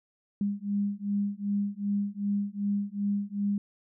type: beating tone pair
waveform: sine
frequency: 201.2 / 203.8 Hz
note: G3 / G#3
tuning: +45 / -32 cents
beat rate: 2.6 Hz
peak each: -30 / -30 dBFS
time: 0.41-3.58 s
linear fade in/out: 2 ms
effects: none